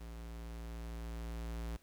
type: tone with level ramp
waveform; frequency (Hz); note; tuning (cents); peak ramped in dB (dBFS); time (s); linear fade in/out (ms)
square; 57.1; A#1; -35; -46 to -39; 0-1.77; 10
effects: pink hiss -68 dBFS RMS until 1.82 s